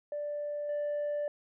sine tone with level steps, 587.3 Hz, D5, in tune, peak -32 / -28 dBFS, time 0.12-1.28 s, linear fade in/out 2 ms, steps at 0.69 s, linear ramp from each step 2 ms, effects tanh soft clip ceiling -29 dBFS

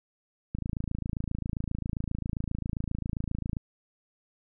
click train, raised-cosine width 5 ms, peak -19 dBFS, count 84, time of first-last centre 0.55-3.568 s, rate 27.5 Hz, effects none

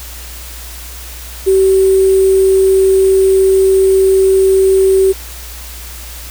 sine tone with sample-and-hold, 383 Hz, G4, 40 cents flat, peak -6 dBFS, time 1.46-5.13 s, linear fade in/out 20 ms, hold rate 8820 Hz, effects added 60 Hz sine -29 dBFS peak until 6.3 s + white hiss -31 dBFS RMS until 6.3 s

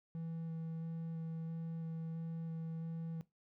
triangle tone with vibrato, 163.6 Hz, E3, 13 cents flat, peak -38 dBFS, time 0.15-3.21 s, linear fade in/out 0 ms, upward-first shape square, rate 1.5 Hz, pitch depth 8 cents each way, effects noise-tail reverb RT60 0.2 s tail -18 dB re dry

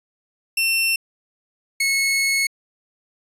sawtooth tone pair in turn, 2700 / 2189 Hz, E7 / C#7, +41 / -22 cents, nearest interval major third, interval 363 cents, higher first, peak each -14 dBFS, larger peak neither, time 0.57-0.96 / 1.8-2.47 s, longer second, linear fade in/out 5 ms, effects resampled to 32000 Hz

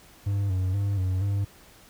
triangle tone with vibrato, 96.5 Hz, G2, 27 cents flat, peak -21 dBFS, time 0.26-1.45 s, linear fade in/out 10 ms, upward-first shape square, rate 2.1 Hz, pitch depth 64 cents each way, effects pink hiss -53 dBFS RMS until 1.89 s

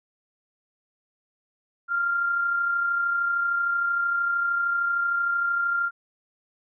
sine tone with amplitude modulation, 1392 Hz, F6, 6 cents flat, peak -20 dBFS, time 1.88-5.91 s, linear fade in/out 50 ms, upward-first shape sine, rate 33.1 Hz, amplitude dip 35%, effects none

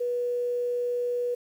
sine tone with quantisation, 486.7 Hz, B4, 25 cents flat, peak -25 dBFS, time 0-1.35 s, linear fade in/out 10 ms, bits 9, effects none

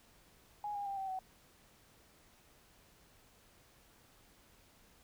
sine tone with pitch steps, 830.6 / 810.7 / 791.3 / 772.3 / 753.8 Hz, G#5 / G#5 / G5 / G5 / F#5, 0 / -42 / +16 / -26 / +32 cents, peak -37 dBFS, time 0.64-1.19 s, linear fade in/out 2 ms, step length 110 ms, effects pink hiss -65 dBFS RMS until 5.03 s

